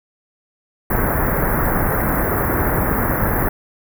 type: band-stop noise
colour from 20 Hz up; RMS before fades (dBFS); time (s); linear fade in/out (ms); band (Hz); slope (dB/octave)
pink; -18; 0.9-3.49; 5; 1900 to 12000; 48
effects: none

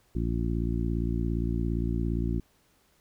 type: harmonic tone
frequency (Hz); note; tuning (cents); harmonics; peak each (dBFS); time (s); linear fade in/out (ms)
57.4; A#1; -26; 1 / 2 / 3 / 4 / 5 / 6; -29 / -32 / -34 / -35 / -36 / -37; 0.15-2.4; 5
effects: pink hiss -66 dBFS RMS until 3 s

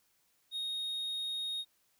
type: tone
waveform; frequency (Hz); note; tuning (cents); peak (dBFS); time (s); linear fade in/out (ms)
triangle; 3729; A#7; 0; -33; 0.51-1.65; 50
effects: white hiss -73 dBFS RMS until 1.99 s

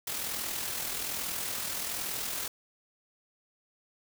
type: noise with amplitude modulation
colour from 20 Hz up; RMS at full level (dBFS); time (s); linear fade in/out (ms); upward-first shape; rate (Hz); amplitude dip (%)
white; -33; 0.07-2.48; 5; sine; 41.2; 40
effects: none

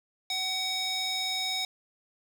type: tone with band-pass filter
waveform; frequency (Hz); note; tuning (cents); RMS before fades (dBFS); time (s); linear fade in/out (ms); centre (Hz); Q
square; 753; F#5; +30; -31; 0.3-1.65; 2; 4300; 2.7
effects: 8-bit

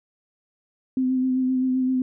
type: tone with vibrato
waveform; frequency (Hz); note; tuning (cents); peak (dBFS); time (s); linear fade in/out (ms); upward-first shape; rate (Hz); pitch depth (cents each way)
sine; 257.7; C4; -26; -19; 0.97-2.02; 2; sine; 7.7; 21
effects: none

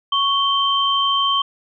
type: tone pair together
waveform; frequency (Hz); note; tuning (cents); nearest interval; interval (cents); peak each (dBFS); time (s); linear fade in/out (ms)
sine; 1108.7 / 3127; C#6 / G7; 0 / -5; octave + tritone; 1795; -18; 0.12-1.42; 5
effects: none

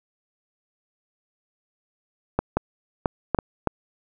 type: clicks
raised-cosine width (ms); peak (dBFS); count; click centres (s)
1; -6; 6; 2.39 / 2.57 / 3.058 / 3.347 / 3.388 / 3.673
effects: none

